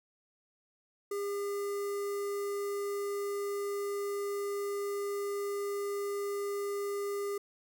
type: tone with notch filter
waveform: square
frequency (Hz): 403.8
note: G#4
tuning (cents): -49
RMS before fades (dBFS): -35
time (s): 1.11-7.38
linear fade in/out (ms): 5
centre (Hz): 3200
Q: 0.74
effects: none